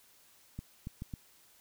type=clicks; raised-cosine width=5 ms; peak=-27 dBFS; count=4; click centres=0.59 / 0.871 / 1.021 / 1.138 s; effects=white hiss -63 dBFS RMS until 1.6 s

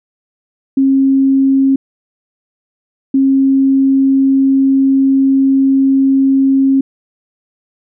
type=tone pair in turn; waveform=sine; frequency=270 / 270 Hz; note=C#4 / C#4; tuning=-45 / -45 cents; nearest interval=unison; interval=0 cents; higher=neither; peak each=-7 dBFS; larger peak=neither; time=0.77-1.76 / 3.14-6.81 s; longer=second; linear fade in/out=5 ms; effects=none

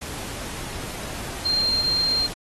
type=tone in noise; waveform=sine; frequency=4186 Hz; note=C8; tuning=in tune; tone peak=-19 dBFS; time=1.45-2.27 s; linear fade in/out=10 ms; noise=pink; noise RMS=-34 dBFS; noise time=0.01-2.34 s; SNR=+12 dB; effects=AAC 32 kbps

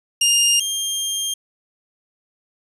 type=tone pair in turn; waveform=20% pulse; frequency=2817 / 3201 Hz; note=F7 / G7; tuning=+14 / +36 cents; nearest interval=major second; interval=222 cents; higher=second; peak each=-9 / -16 dBFS; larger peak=first; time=0.21-0.6 / 0.6-1.34 s; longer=second; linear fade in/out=5 ms; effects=resampled to 32000 Hz

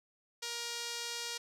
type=tone with band-pass filter; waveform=sawtooth; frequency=471.6 Hz; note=A#4; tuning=20 cents sharp; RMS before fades=-40 dBFS; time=0.42-1.38 s; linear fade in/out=10 ms; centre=5200 Hz; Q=1.2; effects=none

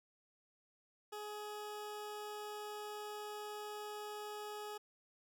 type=tone; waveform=20% pulse; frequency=419.7 Hz; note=G#4; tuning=18 cents sharp; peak=-39 dBFS; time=1.12-4.78 s; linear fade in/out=10 ms; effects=none

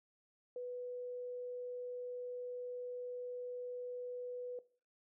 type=tone; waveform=sine; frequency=493.9 Hz; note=B4; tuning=in tune; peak=-40 dBFS; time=0.56-4.59 s; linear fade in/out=2 ms; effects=noise-tail reverb RT60 0.4 s tail -18 dB re dry

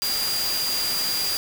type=tone in noise; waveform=sine; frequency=4795 Hz; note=D8; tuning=35 cents sharp; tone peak=-24 dBFS; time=0.02-1.37 s; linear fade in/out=0 ms; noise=white; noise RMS=-28 dBFS; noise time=0.02-1.37 s; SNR=+1 dB; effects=none

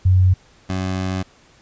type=tone pair in turn; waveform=sine / 20% pulse; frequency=92.5 / 93.63 Hz; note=F#2 / F#2; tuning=0 / +21 cents; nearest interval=unison; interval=21 cents; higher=second; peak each=-10 / -16 dBFS; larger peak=first; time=0.05-0.34 / 0.69-1.23 s; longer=second; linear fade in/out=10 ms; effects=pink hiss -52 dBFS RMS until 1.61 s + resampled to 16000 Hz

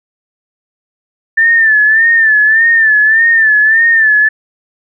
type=tone with vibrato; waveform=sine; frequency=1774 Hz; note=A6; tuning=14 cents sharp; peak=-5 dBFS; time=1.37-4.29 s; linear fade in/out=10 ms; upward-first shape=sine; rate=1.7 Hz; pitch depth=72 cents each way; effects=none

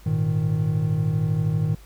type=chord; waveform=triangle; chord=Ab suspended second; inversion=none; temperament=equal; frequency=103.83 / 116.54 / 155.56 Hz; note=Ab2 / Bb2 / Eb3; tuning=0 / 0 / 0 cents; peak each=-24 / -24 / -20 dBFS; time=0.06-1.75 s; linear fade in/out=5 ms; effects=added 50 Hz sine -44 dBFS peak until 1.85 s + pink hiss -53 dBFS RMS until 1.85 s

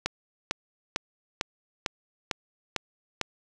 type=click train; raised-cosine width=0.2 ms; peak=-9 dBFS; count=8; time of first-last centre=0.06-3.213 s; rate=2.22 Hz; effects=none

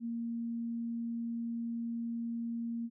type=tone; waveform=sine; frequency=232.6 Hz; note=A#3; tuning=4 cents flat; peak=-34 dBFS; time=0-2.9 s; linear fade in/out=50 ms; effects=none

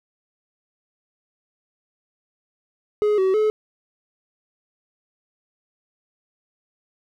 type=tone with pitch steps; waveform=triangle; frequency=419.8 / 379.1 / 429.4 Hz; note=G#4 / F#4 / A4; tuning=+19 / +42 / -42 cents; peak=-14 dBFS; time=3.02-3.5 s; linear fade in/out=0 ms; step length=160 ms; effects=none

